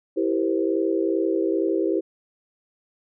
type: chord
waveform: sine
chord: C dominant seventh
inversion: first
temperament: equal with one note detuned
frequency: 329.6 / 392 / 472.7 / 523.3 Hz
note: E4 / G4 / Bb4 / C5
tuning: 0 / 0 / +24 / 0 cents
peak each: -23 / -24 / -29 / -29 dBFS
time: 0.16-2.01 s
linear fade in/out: 20 ms
effects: none